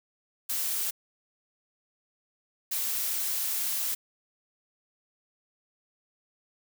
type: noise bursts at uneven times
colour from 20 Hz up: blue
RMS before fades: -30 dBFS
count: 2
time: 0.49-0.91 / 2.71-3.95 s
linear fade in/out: 10 ms
effects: none